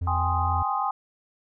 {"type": "tone with vibrato", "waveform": "triangle", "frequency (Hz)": 86.4, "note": "F2", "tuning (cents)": -18, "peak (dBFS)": -23, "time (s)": [0.01, 0.63], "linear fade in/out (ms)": 10, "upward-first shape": "sine", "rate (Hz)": 4.6, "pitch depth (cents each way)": 16}
{"type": "chord", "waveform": "sine", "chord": "Ab major seventh", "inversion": "third", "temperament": "equal", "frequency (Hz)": [784, 830.6, 1046.5, 1244.5], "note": ["G5", "Ab5", "C6", "Eb6"], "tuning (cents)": [0, 0, 0, 0], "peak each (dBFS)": -29, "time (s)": [0.07, 0.91], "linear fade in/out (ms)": 5}
{"effects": []}